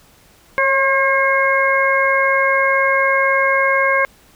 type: harmonic tone with a mistuned harmonic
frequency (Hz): 538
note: C5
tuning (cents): +48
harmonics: 1 / 2 / 3 / 4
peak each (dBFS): -18 / -18 / -18 / -18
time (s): 0.58-4.05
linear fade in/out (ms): 0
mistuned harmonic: 1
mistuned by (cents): +25
effects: pink hiss -50 dBFS RMS until 4.35 s

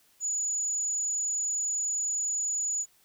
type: tone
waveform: sine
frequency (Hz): 6910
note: A8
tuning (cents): -32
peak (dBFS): -27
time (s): 0.2-2.86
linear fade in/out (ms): 50
effects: white hiss -64 dBFS RMS until 3.04 s

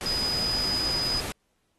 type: tone in noise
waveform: sine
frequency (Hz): 4978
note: D#8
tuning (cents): 0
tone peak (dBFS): -25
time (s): 0.06-1.2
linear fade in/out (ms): 0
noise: pink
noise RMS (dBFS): -34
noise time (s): 0.01-1.32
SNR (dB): +6
effects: pink hiss -73 dBFS RMS until 1.78 s + AAC 32 kbps

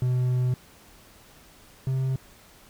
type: tone pair in turn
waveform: triangle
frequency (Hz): 125.7 / 131.78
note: B2 / C3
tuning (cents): +31 / +13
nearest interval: minor second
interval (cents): 82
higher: second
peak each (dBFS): -19 / -21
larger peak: first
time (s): 0.02-0.54 / 1.87-2.16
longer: first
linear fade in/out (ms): 2
effects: pink hiss -53 dBFS RMS until 2.69 s

